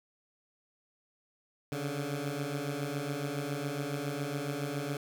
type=beating tone pair; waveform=15% pulse; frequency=138.59 / 145.79 Hz; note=C#3 / D3; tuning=0 / -12 cents; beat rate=7.2 Hz; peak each=-31 / -29 dBFS; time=1.72-4.97 s; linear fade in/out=2 ms; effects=none